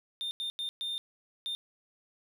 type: tone bursts at uneven times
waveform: triangle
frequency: 3621 Hz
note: A7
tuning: 49 cents sharp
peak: -31 dBFS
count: 5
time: 0.21-0.31 / 0.4-0.5 / 0.59-0.69 / 0.81-0.98 / 1.46-1.55 s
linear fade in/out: 0 ms
effects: none